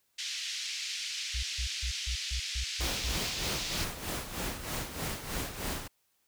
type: band-pass noise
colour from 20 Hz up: white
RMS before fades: -37 dBFS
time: 0.18-3.85 s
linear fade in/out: 10 ms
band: 2200 to 5800 Hz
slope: 24 dB/octave
type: tone bursts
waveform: sine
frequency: 61.74 Hz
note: B1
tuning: in tune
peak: -31 dBFS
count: 8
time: 1.34-3.126 s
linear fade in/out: 10 ms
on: 92 ms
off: 150 ms
type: noise with tremolo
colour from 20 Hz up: pink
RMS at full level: -34 dBFS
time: 2.8-5.88 s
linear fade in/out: 10 ms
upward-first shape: sine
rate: 3.2 Hz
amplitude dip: 65%
effects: white hiss -74 dBFS RMS until 6.27 s